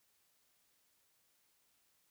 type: silence
effects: white hiss -75 dBFS RMS until 2.1 s